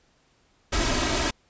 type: noise with comb filter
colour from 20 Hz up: pink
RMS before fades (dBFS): -24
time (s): 0.72-1.31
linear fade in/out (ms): 10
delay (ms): 3.1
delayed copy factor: +0.65
effects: pink hiss -64 dBFS RMS until 1.49 s + resampled to 16000 Hz